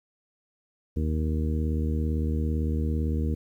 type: harmonic tone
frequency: 77.78 Hz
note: D#2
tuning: in tune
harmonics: 1 / 2 / 3 / 4 / 5 / 6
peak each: -25 / -33 / -32 / -36 / -41 / -39 dBFS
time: 0.96-3.35 s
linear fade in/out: 10 ms
effects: 10-bit